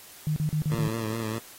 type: tone bursts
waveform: sine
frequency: 152.8 Hz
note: D#3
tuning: 31 cents flat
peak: -23 dBFS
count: 5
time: 0.27-0.878 s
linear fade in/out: 0 ms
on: 92 ms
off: 37 ms
type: tone with vibrato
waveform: 15% pulse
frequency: 111.8 Hz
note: A2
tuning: 28 cents sharp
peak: -23 dBFS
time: 0.71-1.39 s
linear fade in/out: 10 ms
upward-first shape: sine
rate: 4.8 Hz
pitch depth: 50 cents each way
effects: white hiss -48 dBFS RMS until 1.58 s + AAC 48 kbps